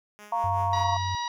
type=tone with tremolo; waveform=5% pulse; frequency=208.4 Hz; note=G#3; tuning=6 cents sharp; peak=-32 dBFS; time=0.19-0.84 s; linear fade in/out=0 ms; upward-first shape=triangle; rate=5.4 Hz; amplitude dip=70%
type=chord; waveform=sine; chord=Bb minor; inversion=second; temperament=equal; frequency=698.5 / 932.3 / 1108.7 Hz; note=F5 / Bb5 / Db6; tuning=0 / 0 / 0 cents; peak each=-29 / -26 / -32 dBFS; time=0.32-0.97 s; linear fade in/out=5 ms
type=tone; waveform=sine; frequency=94.3 Hz; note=F#2; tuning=33 cents sharp; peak=-29 dBFS; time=0.44-1.15 s; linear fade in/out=0 ms
type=harmonic tone; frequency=958 Hz; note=A#5; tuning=47 cents sharp; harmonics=1 / 2 / 3 / 4 / 5 / 6; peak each=-29 / -38 / -45 / -37 / -43 / -43 dBFS; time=0.73-1.28 s; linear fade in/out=2 ms
effects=none